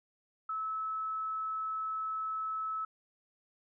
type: tone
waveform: sine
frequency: 1300 Hz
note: E6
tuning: 24 cents flat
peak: -33 dBFS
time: 0.49-2.85 s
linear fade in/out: 5 ms
effects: none